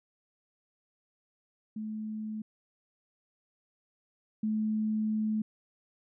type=tone pair in turn; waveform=sine; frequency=216.1 / 216.1 Hz; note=A3 / A3; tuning=-31 / -31 cents; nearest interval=unison; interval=0 cents; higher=neither; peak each=-34 / -27 dBFS; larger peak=second; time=1.76-2.42 / 4.43-5.42 s; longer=second; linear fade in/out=5 ms; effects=none